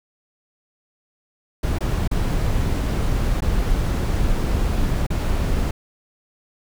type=noise with dropouts; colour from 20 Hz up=brown; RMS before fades=-20 dBFS; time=1.63-5.71 s; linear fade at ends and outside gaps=5 ms; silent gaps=1.786-1.806 / 2.077-2.112 / 3.406-3.421 / 5.067-5.102 s; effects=none